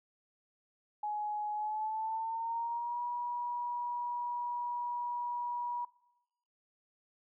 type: tone with pitch glide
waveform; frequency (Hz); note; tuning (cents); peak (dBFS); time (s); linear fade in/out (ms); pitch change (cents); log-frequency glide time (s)
sine; 840 to 964.9; G#5 to B5; +19 to -41; -33; 1.03-5.85; 5; +240; 1.53-3.01
effects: noise-tail reverb RT60 0.9 s tail -20 dB re dry